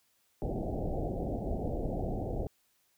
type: low-pass noise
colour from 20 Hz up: pink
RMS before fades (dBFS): -34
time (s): 0.42-2.47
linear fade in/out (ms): 0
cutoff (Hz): 780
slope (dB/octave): 96
effects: white hiss -72 dBFS RMS until 2.97 s